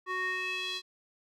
square tone with band-pass filter sweep, 370 Hz, F#4, in tune, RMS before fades -34 dBFS, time 0.06-0.82 s, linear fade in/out 50 ms, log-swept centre 1400 to 4000 Hz, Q 3.6, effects none

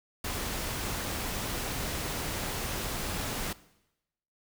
pink noise, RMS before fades -34 dBFS, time 0.24-3.53 s, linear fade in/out 5 ms, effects noise-tail reverb RT60 0.9 s tail -19 dB re dry

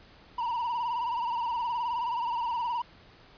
triangle tone with vibrato, 950 Hz, A#5, 33 cents sharp, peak -26 dBFS, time 0.38-2.82 s, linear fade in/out 5 ms, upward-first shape sine, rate 19 Hz, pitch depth 77 cents each way, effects pink hiss -55 dBFS RMS until 3.37 s + resampled to 11025 Hz

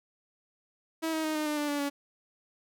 sawtooth tone with pitch steps, 323 / 317.1 / 311.3 / 305.6 / 300 / 294.5 / 289.1 / 283.8 Hz, E4 / D#4 / D#4 / D#4 / D4 / D4 / D4 / C#4, -35 / +33 / +1 / -31 / +37 / +5 / -27 / +41 cents, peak -25 dBFS, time 1.02-1.9 s, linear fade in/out 20 ms, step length 110 ms, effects none

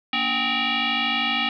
sine tone with frequency modulation, 233.1 Hz, A#3, in tune, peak -20 dBFS, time 0.13-1.49 s, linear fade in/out 2 ms, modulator 519 Hz, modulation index 6.4, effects none

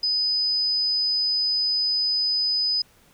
sine tone, 5000 Hz, D#8, 8 cents sharp, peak -20 dBFS, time 0.03-2.82 s, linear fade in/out 5 ms, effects pink hiss -57 dBFS RMS until 3.13 s

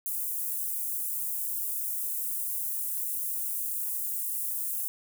white high-pass noise, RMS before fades -32 dBFS, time 0.06-4.88 s, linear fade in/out 0 ms, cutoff 9500 Hz, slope 24 dB/octave, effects none

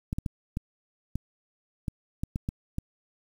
clicks, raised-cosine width 5 ms, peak -17 dBFS, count 10, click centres 0.129 / 0.185 / 0.262 / 0.571 / 1.156 / 1.882 / 2.235 / 2.359 / 2.489 / 2.784 s, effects 8-bit

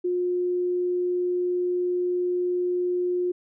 sine tone, 357.7 Hz, F4, 41 cents sharp, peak -22 dBFS, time 0.04-3.32 s, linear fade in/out 10 ms, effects none

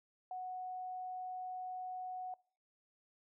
sine tone, 738 Hz, F#5, 5 cents flat, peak -40 dBFS, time 0.31-2.34 s, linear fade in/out 2 ms, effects noise-tail reverb RT60 0.5 s tail -24 dB re dry

